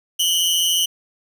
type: tone pair together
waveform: sawtooth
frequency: 2929 / 3103 Hz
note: F#7 / G7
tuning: -18 / -18 cents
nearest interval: minor second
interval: 100 cents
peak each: -16 dBFS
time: 0.19-0.86 s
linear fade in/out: 10 ms
effects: none